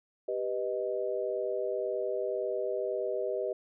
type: chord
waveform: sine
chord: G augmented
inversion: none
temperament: equal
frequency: 392 / 493.9 / 622.3 Hz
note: G4 / B4 / D#5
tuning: 0 / 0 / 0 cents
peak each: -34 dBFS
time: 0.28-3.53 s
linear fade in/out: 5 ms
effects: none